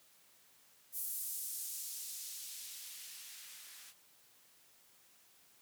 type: noise with band-pass filter sweep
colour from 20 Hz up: violet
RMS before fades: -45 dBFS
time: 0.92-3.94 s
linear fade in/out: 50 ms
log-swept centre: 12000 to 1400 Hz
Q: 0.8
effects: white hiss -66 dBFS RMS until 5.61 s + high-pass 80 Hz 12 dB/octave